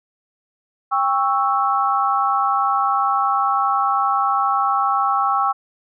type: chord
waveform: sine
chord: C# diminished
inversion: second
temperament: equal with one note detuned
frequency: 796.3 / 1108.7 / 1318.5 Hz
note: G5 / C#6 / E6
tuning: +27 / 0 / 0 cents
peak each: -20 dBFS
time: 0.91-5.53 s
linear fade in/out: 20 ms
effects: none